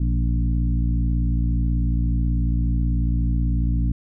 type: harmonic tone with a mistuned harmonic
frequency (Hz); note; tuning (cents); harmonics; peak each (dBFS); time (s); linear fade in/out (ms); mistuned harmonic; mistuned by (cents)
58.27; A#1; 0; 1 / 2 / 3 / 4 / 5; -19 / -25 / -29 / -31 / -33; 0-3.92; 5; 2; +52
effects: none